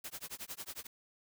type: noise with tremolo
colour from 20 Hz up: white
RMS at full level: -42 dBFS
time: 0.04-0.87 s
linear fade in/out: 5 ms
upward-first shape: sine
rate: 11 Hz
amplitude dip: 100%
effects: none